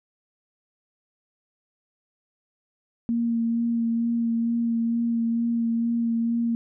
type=tone with vibrato; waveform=sine; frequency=232 Hz; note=A#3; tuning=8 cents flat; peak=-21 dBFS; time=3.09-6.55 s; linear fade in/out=0 ms; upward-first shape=sine; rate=2.2 Hz; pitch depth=16 cents each way; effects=none